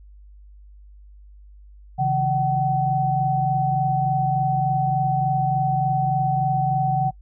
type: tone cluster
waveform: sine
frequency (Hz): 137 / 160.4 / 757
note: C#3 / E3 / F#5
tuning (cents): -20 / -47 / +39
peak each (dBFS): -23 / -28 / -20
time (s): 1.98-7.11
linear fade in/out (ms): 20
effects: noise-tail reverb RT60 0.1 s tail -25 dB re dry + added 50 Hz sine -43 dBFS peak until 7.21 s